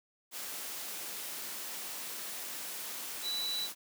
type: tone in noise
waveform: sine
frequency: 3951 Hz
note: B7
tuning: in tune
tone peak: -33 dBFS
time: 3.22-3.69 s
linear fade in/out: 50 ms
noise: white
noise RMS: -41 dBFS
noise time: 0.31-3.75 s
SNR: +5 dB
effects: high-pass 200 Hz 12 dB/octave